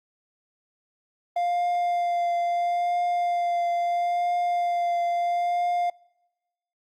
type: tone with vibrato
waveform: triangle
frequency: 699 Hz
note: F5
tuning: 1 cent sharp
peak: -20 dBFS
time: 1.36-5.9 s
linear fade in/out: 5 ms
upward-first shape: triangle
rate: 0.75 Hz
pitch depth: 16 cents each way
effects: noise-tail reverb RT60 1.0 s tail -26 dB re dry + Opus 32 kbps